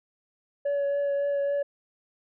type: tone with vibrato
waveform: sine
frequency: 566 Hz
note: C#5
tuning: 36 cents sharp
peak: -21 dBFS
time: 0.65-1.63 s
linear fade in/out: 10 ms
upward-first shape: triangle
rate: 3.6 Hz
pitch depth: 16 cents each way
effects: tanh soft clip ceiling -23 dBFS